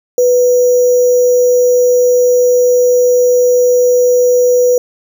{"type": "tone with sample-and-hold", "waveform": "sine", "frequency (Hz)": 493.9, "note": "B4", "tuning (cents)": 0, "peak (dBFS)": -6, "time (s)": [0.18, 4.78], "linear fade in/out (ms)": 2, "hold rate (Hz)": 6300, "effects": []}